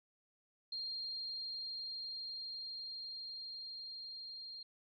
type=tone with level ramp; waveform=sine; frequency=4208 Hz; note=C8; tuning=9 cents sharp; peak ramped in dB=-39 to -46 dBFS; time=0.72-4.63 s; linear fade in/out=5 ms; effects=none